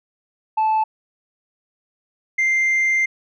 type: tone pair in turn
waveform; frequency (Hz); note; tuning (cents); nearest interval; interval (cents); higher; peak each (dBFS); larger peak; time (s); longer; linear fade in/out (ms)
sine; 873 / 2093; A5 / C7; -14 / 0; octave + minor third; 1514; second; -13; neither; 0.57-0.84 / 2.38-3.06; second; 10
effects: tanh soft clip ceiling -14 dBFS